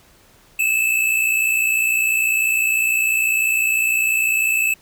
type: tone pair together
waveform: square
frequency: 2577 / 2637 Hz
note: E7 / E7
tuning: -40 / 0 cents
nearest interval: unison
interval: 40 cents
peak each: -22 / -18 dBFS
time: 0.59-4.74 s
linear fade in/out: 5 ms
effects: pink hiss -52 dBFS RMS until 4.81 s